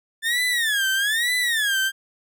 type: tone with vibrato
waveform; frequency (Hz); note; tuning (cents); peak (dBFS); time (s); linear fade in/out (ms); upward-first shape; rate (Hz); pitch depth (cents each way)
30% pulse; 1760; A6; 0; -17; 0.22-1.92; 50; sine; 1.1; 220
effects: none